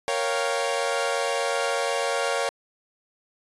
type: chord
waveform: sawtooth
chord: G half-diminished seventh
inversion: first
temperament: equal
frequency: 466.2 / 554.4 / 698.5 / 784 Hz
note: Bb4 / Db5 / F5 / G5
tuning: 0 / 0 / 0 / 0 cents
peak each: -25 / -23 / -26 / -29 dBFS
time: 0.08-2.49 s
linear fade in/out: 0 ms
effects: resampled to 24000 Hz